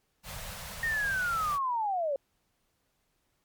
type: band-stop noise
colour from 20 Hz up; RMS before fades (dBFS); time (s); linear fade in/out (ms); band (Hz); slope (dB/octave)
pink; -41; 0.23-1.59; 50; 200 to 490; 48
type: linear sweep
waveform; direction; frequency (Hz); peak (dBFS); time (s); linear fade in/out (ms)
sine; down; 1864.7 to 533; -27; 0.83-2.16; 2
effects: pink hiss -75 dBFS RMS until 3.44 s + MP3 96 kbps